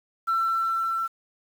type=tone with level ramp; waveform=sine; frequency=1343 Hz; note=E6; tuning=32 cents sharp; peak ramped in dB=-19 to -24 dBFS; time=0.27-1.08 s; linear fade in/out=20 ms; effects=tanh soft clip ceiling -18 dBFS + 8-bit